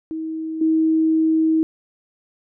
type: tone with level steps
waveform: sine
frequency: 319.1 Hz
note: D#4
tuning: 44 cents sharp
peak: -24 / -14 dBFS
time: 0.11-1.63 s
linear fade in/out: 0 ms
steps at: 0.61 s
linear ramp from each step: 5 ms
effects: none